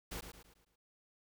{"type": "noise with echo", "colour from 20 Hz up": "pink", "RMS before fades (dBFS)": -43, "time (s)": [0.11, 0.21], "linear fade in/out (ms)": 10, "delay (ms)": 110, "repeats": 5, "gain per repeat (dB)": -7, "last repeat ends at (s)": 0.76, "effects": []}